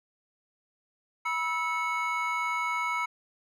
triangle tone cluster, 972 / 1309 / 2205 Hz, B5 / E6 / C#7, -28 / -13 / -10 cents, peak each -30 dBFS, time 1.25-3.06 s, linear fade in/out 10 ms, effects none

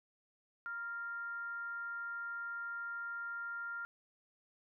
sine tone with frequency modulation, 1396.9 Hz, F6, in tune, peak -39 dBFS, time 0.66-3.85 s, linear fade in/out 0 ms, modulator 440 Hz, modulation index 0.23, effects none

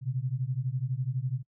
sine beating tone pair, 123.1 / 135.1 Hz, B2 / C#3, -5 / -44 cents, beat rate 12 Hz, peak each -31 dBFS, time 0.01-1.43 s, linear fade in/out 50 ms, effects noise-tail reverb RT60 0.1 s tail -25 dB re dry

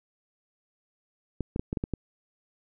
clicks, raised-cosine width 3 ms, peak -16 dBFS, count 7, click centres 1.407 / 1.561 / 1.595 / 1.729 / 1.772 / 1.839 / 1.937 s, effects none

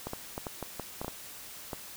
clicks, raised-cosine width 1 ms, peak -21 dBFS, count 10, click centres 0.07 / 0.134 / 0.379 / 0.468 / 0.627 / 0.797 / 1.015 / 1.046 / 1.081 / 1.732 s, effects white hiss -46 dBFS RMS until 1.96 s

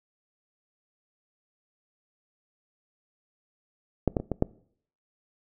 clicks, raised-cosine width 2 ms, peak -8 / -11 / -20 / -14 / -8 dBFS, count 5, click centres 4.077 / 4.168 / 4.2 / 4.317 / 4.424 s, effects noise-tail reverb RT60 0.6 s tail -22 dB re dry

